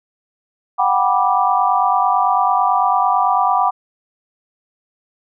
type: chord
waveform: sine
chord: G major seventh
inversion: third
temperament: just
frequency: 735 / 784 / 980 / 1176 Hz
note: F#5 / G5 / B5 / D6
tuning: -12 / 0 / -14 / +2 cents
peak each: -18 dBFS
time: 0.78-3.71 s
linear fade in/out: 20 ms
effects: none